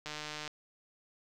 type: click train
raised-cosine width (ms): 0.2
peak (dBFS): -23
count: 64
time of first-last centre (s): 0.06-0.477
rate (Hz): 151
effects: none